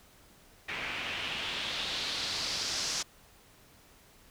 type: noise with low-pass filter sweep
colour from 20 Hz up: white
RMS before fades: -35 dBFS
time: 0.68-3.03 s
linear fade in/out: 10 ms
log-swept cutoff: 2300 to 5900 Hz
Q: 2.7
effects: pink hiss -59 dBFS RMS until 4.3 s